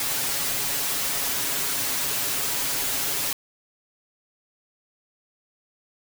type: noise with comb filter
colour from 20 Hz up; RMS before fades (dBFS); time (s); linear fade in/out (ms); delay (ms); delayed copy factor
white; -26; 0-3.33; 2; 7.2; +0.8
effects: none